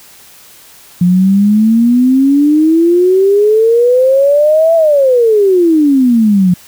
sine exponential two-way sweep, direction up then down, 174.61 to 669 to 174.61 Hz, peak -5 dBFS, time 1.01-6.54 s, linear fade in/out 5 ms, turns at 4.75 s, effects white hiss -39 dBFS RMS until 6.67 s

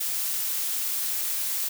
blue noise, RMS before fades -28 dBFS, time 0-1.69 s, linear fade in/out 10 ms, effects none

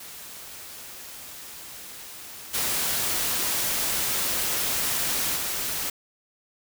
white noise with level steps, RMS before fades -41 / -26 / -29 dBFS, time 0-5.9 s, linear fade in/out 5 ms, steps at 2.53 / 5.35 s, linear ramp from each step 20 ms, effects none

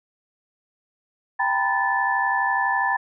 sine tone cluster, 789 / 924 / 996 / 1750 Hz, G5 / A#5 / B5 / A6, +11 / -16 / +14 / -10 cents, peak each -25 / -27 / -25 / -23 dBFS, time 1.39-2.97 s, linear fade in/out 10 ms, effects none

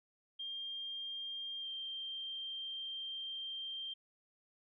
sine tone with pitch glide, 3200 to 3167 Hz, G7 to G7, +35 to +17 cents, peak -40 dBFS, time 0.39-3.94 s, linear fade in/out 10 ms, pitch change -18 cents, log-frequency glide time 1.6-1.67 s, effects none

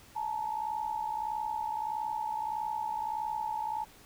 sine tone pair together, 859.4 / 921 Hz, A5 / A#5, -41 / -21 cents, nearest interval minor second, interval 120 cents, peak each -33 / -36 dBFS, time 0.15-3.85 s, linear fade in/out 20 ms, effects pink hiss -56 dBFS RMS until 4.05 s

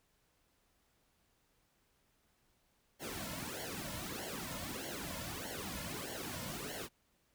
pink noise with flanger, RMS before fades -43 dBFS, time 2.99-6.89 s, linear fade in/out 50 ms, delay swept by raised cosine 0.8 to 2.6 ms, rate 1.6 Hz, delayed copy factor -0.95, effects pink hiss -75 dBFS RMS until 7.34 s

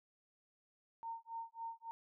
sine tone with tremolo, 915 Hz, A#5, 32 cents flat, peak -40 dBFS, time 1.03-1.91 s, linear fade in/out 0 ms, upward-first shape sine, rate 3.6 Hz, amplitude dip 100%, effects none

